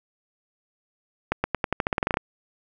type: accelerating click train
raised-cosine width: 0.5 ms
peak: -7 dBFS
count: 14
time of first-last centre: 1.32-2.171 s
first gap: 120 ms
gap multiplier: 0.89
effects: none